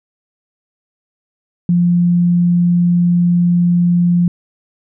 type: tone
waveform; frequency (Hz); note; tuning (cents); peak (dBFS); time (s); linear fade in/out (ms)
sine; 174.61; F3; 0; -9; 1.69-4.28; 2
effects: none